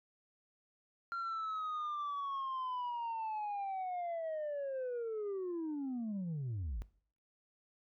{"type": "linear sweep", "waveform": "sine", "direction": "down", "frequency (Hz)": [1384, 43.28], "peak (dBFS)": -34, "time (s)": [1.12, 6.82], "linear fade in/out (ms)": 0, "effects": ["noise-tail reverb RT60 0.5 s tail -21 dB re dry", "tanh soft clip ceiling -35 dBFS"]}